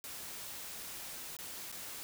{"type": "noise with dropouts", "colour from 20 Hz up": "white", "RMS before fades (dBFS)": -45, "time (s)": [0.04, 2.03], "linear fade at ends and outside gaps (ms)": 0, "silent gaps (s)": [[1.367, 1.388], [1.717, 1.725]], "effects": []}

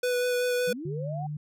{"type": "tone with vibrato", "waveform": "square", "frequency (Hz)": 493.9, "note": "B4", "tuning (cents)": 0, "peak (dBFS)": -25, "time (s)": [0.03, 0.73], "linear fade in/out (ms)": 5, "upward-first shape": "sine", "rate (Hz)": 5.3, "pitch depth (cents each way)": 11}
{"type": "linear sweep", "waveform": "sine", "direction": "up", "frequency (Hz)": [156.6, 784], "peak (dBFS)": -34, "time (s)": [0.67, 1.27], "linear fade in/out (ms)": 10}
{"type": "tone", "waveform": "sine", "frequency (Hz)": 149.5, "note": "D3", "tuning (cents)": 31, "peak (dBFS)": -31, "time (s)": [0.85, 1.37], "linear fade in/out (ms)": 5}
{"effects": []}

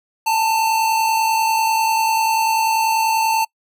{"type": "tone pair together", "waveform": "square", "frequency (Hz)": [843.8, 894], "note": ["G#5", "A5"], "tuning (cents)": [27, 27], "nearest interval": "minor second", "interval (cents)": 100, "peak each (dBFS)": [-27, -16], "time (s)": [0.26, 3.45], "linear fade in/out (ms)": 10, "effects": ["noise-tail reverb RT60 0.1 s tail -26 dB re dry"]}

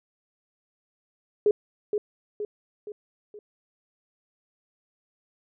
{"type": "tone with echo", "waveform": "sine", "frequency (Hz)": 417.5, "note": "G#4", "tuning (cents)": 9, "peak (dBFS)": -16, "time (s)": [1.46, 1.51], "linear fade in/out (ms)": 2, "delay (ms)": 470, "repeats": 4, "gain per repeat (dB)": -6, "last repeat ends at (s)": 3.39, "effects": []}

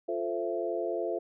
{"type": "chord", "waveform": "sine", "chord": "F major seventh", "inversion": "none", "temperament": "equal with one note detuned", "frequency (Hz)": [349.2, 440, 523.3, 668.1], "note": ["F4", "A4", "C5", "E5"], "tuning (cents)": [0, 0, 0, 23], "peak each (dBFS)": [-34, -35, -36, -34], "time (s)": [0.08, 1.19], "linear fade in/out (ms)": 10, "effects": []}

